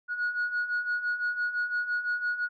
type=beating tone pair; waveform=sine; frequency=1450 / 1455.9 Hz; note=F#6 / F#6; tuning=-35 / -28 cents; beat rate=5.9 Hz; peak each=-32 / -27 dBFS; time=0.08-2.49 s; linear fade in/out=50 ms; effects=tanh soft clip ceiling -23 dBFS